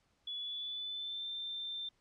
sine tone with pitch glide, 3417 to 3572 Hz, G#7 to A7, +49 to +25 cents, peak -38 dBFS, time 0.27-1.89 s, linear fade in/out 5 ms, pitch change +76 cents, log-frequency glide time 0.39-1.29 s, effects pink hiss -75 dBFS RMS until 2 s + low-pass 7000 Hz 12 dB/octave

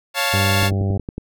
10% pulse chord, Db augmented, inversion none, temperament equal, 554.4 / 698.5 / 880 Hz, Db5 / F5 / A5, 0 / 0 / 0 cents, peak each -14 dBFS, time 0.14-0.71 s, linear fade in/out 50 ms
harmonic tone, 98 Hz, G2, in tune, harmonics 1 / 2 / 3 / 4 / 5 / 6 / 7 / 8, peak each -18 / -25 / -33 / -30 / -36 / -36 / -37 / -40 dBFS, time 0.33-0.98 s, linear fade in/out 10 ms
click train, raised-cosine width 3 ms, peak -14 dBFS, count 7, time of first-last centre 0.63-1.18 s, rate 10.9 Hz
effects none

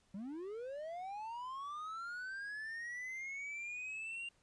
triangle linear sweep, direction up, 182.6 to 2794 Hz, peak -40 dBFS, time 0.14-4.29 s, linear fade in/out 5 ms, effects pink hiss -73 dBFS RMS until 4.42 s + resampled to 22050 Hz

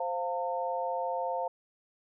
sine chord, F major, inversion second, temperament equal with one note detuned, 523.3 / 698.5 / 900 Hz, C5 / F5 / A5, 0 / 0 / +39 cents, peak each -34 dBFS, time 0-1.48 s, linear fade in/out 5 ms, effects none

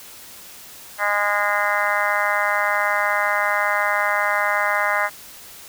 harmonic tone, 205.3 Hz, G#3, 20 cents flat, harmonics 3 / 4 / 5 / 6 / 7 / 8 / 9 / 10, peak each -26 / -26 / -26 / -26 / -26 / -26 / -26 / -26 dBFS, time 0.98-5.1 s, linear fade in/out 50 ms, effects white hiss -41 dBFS RMS until 5.68 s

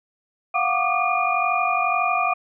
sine tone cluster, 698 / 740 / 1159 / 1211 / 2430 Hz, F5 / F#5 / D6 / D#6 / D#7, -1 / 0 / -23 / -47 / -42 cents, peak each -25 dBFS, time 0.54-2.34 s, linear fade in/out 10 ms, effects none

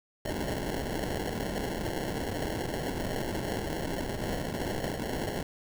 white noise with sample-and-hold, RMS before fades -33 dBFS, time 0.25-5.43 s, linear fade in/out 5 ms, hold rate 1225 Hz, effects none

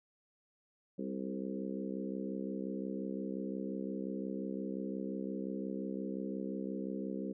harmonic tone with a mistuned harmonic, 65.7 Hz, C2, 8 cents sharp, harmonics 3 / 4 / 5 / 6 / 7 / 8, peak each -40 / -42 / -44 / -46 / -47 / -48 dBFS, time 0.98-7.33 s, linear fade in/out 10 ms, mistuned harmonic 7, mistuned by -16 cents, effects none

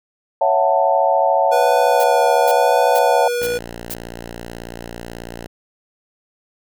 sine chord, F# minor seventh, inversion second, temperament just, 555 / 666 / 740 / 888 Hz, C#5 / E5 / F#5 / A5, +2 / +18 / 0 / +16 cents, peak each -18 dBFS, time 0.41-3.28 s, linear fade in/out 5 ms
square tone with vibrato, 488.5 Hz, B4, 19 cents flat, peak -19 dBFS, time 1.51-3.59 s, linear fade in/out 20 ms, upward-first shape sine, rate 0.94 Hz, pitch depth 19 cents each way
blue noise bursts, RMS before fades -27 dBFS, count 5, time 2-3.94 s, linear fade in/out 0 ms, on 36 ms, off 440 ms
5% pulse tone, 58.27 Hz, A#1, in tune, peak -19 dBFS, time 3.4-5.47 s, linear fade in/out 10 ms
effects none

